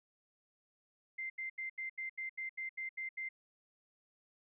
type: tone bursts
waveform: sine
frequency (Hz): 2087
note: C7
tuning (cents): -5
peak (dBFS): -38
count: 11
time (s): 1.18-3.29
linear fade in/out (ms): 10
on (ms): 120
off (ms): 79
effects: none